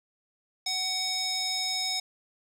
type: tone with band-pass filter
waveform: square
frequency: 749 Hz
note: F#5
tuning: 21 cents sharp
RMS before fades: -30 dBFS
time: 0.66-2 s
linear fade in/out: 5 ms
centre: 5000 Hz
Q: 2.9
effects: none